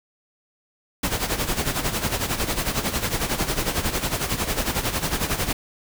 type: noise with tremolo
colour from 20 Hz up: pink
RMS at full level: -22 dBFS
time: 1.03-5.53 s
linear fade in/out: 5 ms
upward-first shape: sine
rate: 11 Hz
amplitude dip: 70%
effects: none